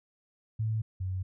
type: tone pair in turn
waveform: sine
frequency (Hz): 110 / 93.28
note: A2 / F#2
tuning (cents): 0 / +15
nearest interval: minor third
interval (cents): 285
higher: first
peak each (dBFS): -27 / -30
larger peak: first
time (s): 0.59-0.82 / 1-1.23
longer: neither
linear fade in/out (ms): 10
effects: none